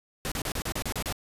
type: noise bursts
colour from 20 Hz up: pink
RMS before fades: -31 dBFS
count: 9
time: 0.25-1.125 s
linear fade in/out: 0 ms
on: 67 ms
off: 34 ms
effects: resampled to 32000 Hz